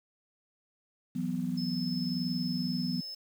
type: chord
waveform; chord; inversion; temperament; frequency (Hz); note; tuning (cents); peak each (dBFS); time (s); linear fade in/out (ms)
sine; E suspended second; none; just; 164.81 / 185.42 / 247.2; E3 / F#3 / B3; 0 / +4 / +2; -36 / -34 / -33; 1.15-3.01; 10
type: tone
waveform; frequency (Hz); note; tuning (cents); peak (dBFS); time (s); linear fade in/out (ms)
sine; 5220; E8; -18; -38; 1.57-3.15; 10
effects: 9-bit